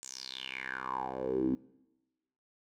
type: tone with band-pass filter sweep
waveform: 10% pulse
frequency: 65.1 Hz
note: C2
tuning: 8 cents flat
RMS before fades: -36 dBFS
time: 0.03-1.55 s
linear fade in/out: 0 ms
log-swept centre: 7400 to 260 Hz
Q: 7
effects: noise-tail reverb RT60 1.0 s tail -21 dB re dry